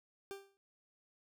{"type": "tone with exponential decay", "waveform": "40% pulse", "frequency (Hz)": 394.1, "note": "G4", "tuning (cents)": 9, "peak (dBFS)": -39, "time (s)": [0.31, 0.57], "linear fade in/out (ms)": 0, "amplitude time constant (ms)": 55, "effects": []}